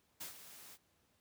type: noise with ADSR envelope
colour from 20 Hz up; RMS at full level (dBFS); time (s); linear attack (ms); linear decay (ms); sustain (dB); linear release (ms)
white; -44; 0.2-0.78; 13; 120; -11; 44
effects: pink hiss -75 dBFS RMS until 1.2 s + high-pass 60 Hz 12 dB/octave